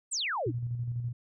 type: exponential sweep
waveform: sine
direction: down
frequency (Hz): 8870 to 257.8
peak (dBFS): -29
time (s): 0.11-0.52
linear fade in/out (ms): 20
type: tone with tremolo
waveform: sine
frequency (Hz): 120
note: B2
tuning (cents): -49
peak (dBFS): -29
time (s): 0.46-1.13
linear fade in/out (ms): 10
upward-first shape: square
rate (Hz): 12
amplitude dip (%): 40
effects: none